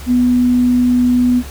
sine tone, 246.9 Hz, B3, in tune, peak -9 dBFS, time 0.06-1.43 s, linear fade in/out 50 ms, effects added 69 Hz sine -28 dBFS peak until 1.5 s + pink hiss -35 dBFS RMS until 1.5 s

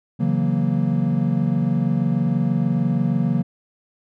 triangle chord, F# dominant seventh, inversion second, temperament equal, 138.59 / 164.81 / 185 / 233.1 Hz, C#3 / E3 / F#3 / A#3, 0 / 0 / 0 / 0 cents, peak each -21 dBFS, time 0.19-3.43 s, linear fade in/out 20 ms, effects none

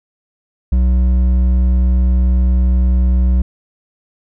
triangle tone with hard clipping, 62.3 Hz, B1, 16 cents sharp, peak -11 dBFS, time 0.72-3.42 s, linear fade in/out 5 ms, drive 10 dB, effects none

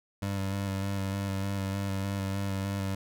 25% pulse tone with vibrato, 98 Hz, G2, in tune, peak -26 dBFS, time 0.22-2.95 s, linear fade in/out 5 ms, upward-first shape square, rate 3.3 Hz, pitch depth 19 cents each way, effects none

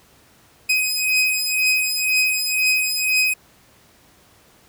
sawtooth beating tone pair, 2515 / 2517 Hz, D#7 / D#7, +18 / +19 cents, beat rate 2 Hz, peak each -17 dBFS, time 0.69-3.34 s, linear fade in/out 10 ms, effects pink hiss -53 dBFS RMS until 4.68 s + high-pass 60 Hz 12 dB/octave

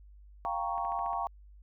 sine chord, G half-diminished seventh, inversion third, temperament equal, 698.5 / 784 / 932.3 / 1108.7 Hz, F5 / G5 / Bb5 / Db6, 0 / 0 / 0 / 0 cents, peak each -36 dBFS, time 0.45-1.27 s, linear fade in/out 0 ms
click train, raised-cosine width 0.5 ms, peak -36 dBFS, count 6, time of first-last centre 0.78-1.132 s, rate 14.2 Hz
effects added 50 Hz sine -51 dBFS peak until 1.62 s

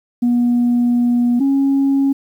sine tone pair in turn, 241.4 / 274.6 Hz, B3 / C#4, -39 / -16 cents, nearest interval major second, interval 223 cents, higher second, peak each -10 dBFS, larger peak neither, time 0.22-1.4 / 1.4-2.13 s, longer first, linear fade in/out 10 ms, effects tanh soft clip ceiling -9 dBFS + 8-bit

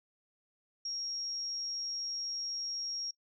sine tone, 5588 Hz, F8, in tune, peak -35 dBFS, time 0.85-3.11 s, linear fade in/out 5 ms, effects noise-tail reverb RT60 0.1 s tail -24 dB re dry

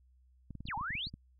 clicks, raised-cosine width 5 ms, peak -32 dBFS, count 11, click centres 0.507 / 0.553 / 0.606 / 0.655 / 0.687 / 0.776 / 0.811 / 0.906 / 0.953 / 1.07 / 1.14 s
sine exponential two-way sweep, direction down then up, 4978 to 784 to 4978 Hz, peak -35 dBFS, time 0.66-1.1 s, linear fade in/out 50 ms, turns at 0.75 s
effects added 63 Hz sine -62 dBFS peak until 1.39 s

